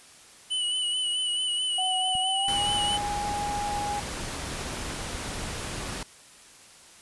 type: tone with vibrato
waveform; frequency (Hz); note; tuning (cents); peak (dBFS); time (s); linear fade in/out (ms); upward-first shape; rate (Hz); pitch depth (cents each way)
square; 2968; F#7; +5; -26; 0.5-2.98; 20; sine; 4.6; 37
type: tone with pitch glide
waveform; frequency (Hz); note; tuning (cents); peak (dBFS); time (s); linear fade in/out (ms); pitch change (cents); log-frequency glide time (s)
sine; 746 to 823; F#5 to G#5; +14 to -16; -28; 1.78-4; 5; +170; 2.2-2.65
type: click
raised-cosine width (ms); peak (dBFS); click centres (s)
5; -29; 2.153
type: noise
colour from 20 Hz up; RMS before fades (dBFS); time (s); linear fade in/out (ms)
pink; -34; 2.48-6.03; 2
effects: white hiss -51 dBFS RMS until 7.01 s + resampled to 24000 Hz